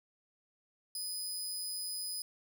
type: tone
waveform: 20% pulse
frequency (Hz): 4996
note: D#8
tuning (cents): +6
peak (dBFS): -31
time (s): 0.95-2.22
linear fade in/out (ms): 2
effects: none